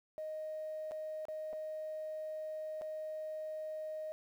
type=tone with dropouts; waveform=sine; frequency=622.3 Hz; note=D#5; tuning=in tune; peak=-38 dBFS; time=0.18-4.12 s; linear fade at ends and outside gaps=0 ms; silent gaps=0.911-0.918 / 1.253-1.284 / 1.529-1.533 / 2.813-2.819 s; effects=tanh soft clip ceiling -34 dBFS + 11-bit